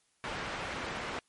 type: low-pass noise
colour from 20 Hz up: white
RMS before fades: -38 dBFS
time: 0.24-1.19 s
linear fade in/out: 0 ms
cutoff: 1900 Hz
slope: 12 dB/octave
effects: white hiss -72 dBFS RMS until 1.28 s + MP3 48 kbps